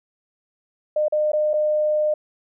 sine tone with dropouts, 607 Hz, D#5, 43 cents flat, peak -17 dBFS, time 0.96-2.14 s, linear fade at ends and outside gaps 5 ms, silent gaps 1.083-1.123 / 1.319-1.332 / 1.534-1.538 s, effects none

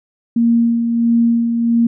sine tone with tremolo, 233.1 Hz, A#3, in tune, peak -9 dBFS, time 0.36-1.87 s, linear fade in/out 5 ms, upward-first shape sine, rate 1.5 Hz, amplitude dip 45%, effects none

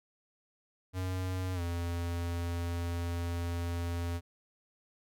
square tone with pitch glide, 92.5 to 85.81 Hz, F#2 to F2, 0 to -30 cents, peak -33 dBFS, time 0.93-4.21 s, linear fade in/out 50 ms, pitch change -130 cents, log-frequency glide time 1.54-1.61 s, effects none

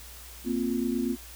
sine chord, Bb suspended second, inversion none, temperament equal, 233.1 / 261.6 / 349.2 Hz, Bb3 / C4 / F4, 0 / 0 / 0 cents, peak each -29 / -29 / -32 dBFS, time 0.44-1.17 s, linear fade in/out 50 ms, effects added 60 Hz sine -47 dBFS peak until 1.35 s + white hiss -47 dBFS RMS until 1.35 s

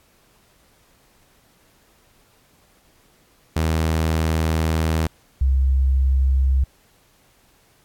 sawtooth / sine tone pair in turn, 80 / 66.3 Hz, D#2 / C2, +49 / +23 cents, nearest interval minor third, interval 326 cents, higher first, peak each -14 dBFS, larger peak neither, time 3.56-5.07 / 5.41-6.64 s, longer first, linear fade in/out 5 ms, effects pink hiss -58 dBFS RMS until 7.84 s + AAC 64 kbps

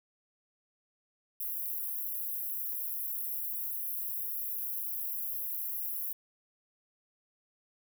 white high-pass noise, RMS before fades -36 dBFS, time 1.4-6.13 s, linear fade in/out 5 ms, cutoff 11000 Hz, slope 96 dB/octave, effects none

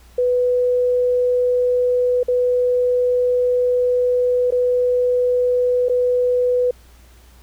sine tone with dropouts, 495.3 Hz, B4, 5 cents sharp, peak -14 dBFS, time 0.18-6.71 s, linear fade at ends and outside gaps 5 ms, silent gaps 2.232-2.282 / 4.507-4.521 / 5.886-5.895 s, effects added 60 Hz sine -45 dBFS peak until 7.42 s + pink hiss -52 dBFS RMS until 7.42 s

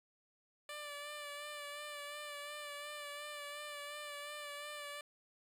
10% pulse tone with vibrato, 586 Hz, D5, 4 cents flat, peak -36 dBFS, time 0.69-5.01 s, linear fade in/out 2 ms, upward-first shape sine, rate 2.8 Hz, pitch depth 28 cents each way, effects resampled to 32000 Hz

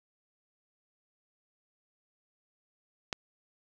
click, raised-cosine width 0.2 ms, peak -14 dBFS, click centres 3.128 s, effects none

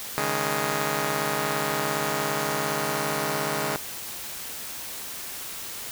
5% pulse chord, C# suspended second, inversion none, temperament just, 138.59 / 155.92 / 207.9 Hz, C#3 / D#3 / G#3, 0 / +4 / +2 cents, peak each -19 dBFS, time 0.18-3.76 s, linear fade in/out 0 ms, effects white hiss -36 dBFS RMS until 5.91 s

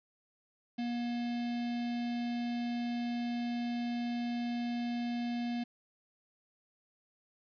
square tone with notch filter, 238.9 Hz, A#3, 43 cents sharp, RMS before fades -35 dBFS, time 0.78-5.64 s, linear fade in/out 10 ms, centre 1200 Hz, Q 1.2, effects resampled to 11025 Hz + 10-bit

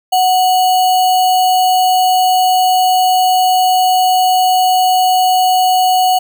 sine tone with sample-and-hold, 740 Hz, F#5, in tune, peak -8 dBFS, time 0.12-6.19 s, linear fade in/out 10 ms, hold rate 3675 Hz, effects none

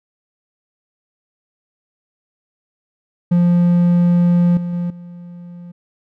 triangle tone with level steps, 174.61 Hz, F3, in tune, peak -8 / -18 / -16 / -30 dBFS, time 3.31-5.72 s, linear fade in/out 10 ms, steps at 4.57 / 4.73 / 4.9 s, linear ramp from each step 2 ms, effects none

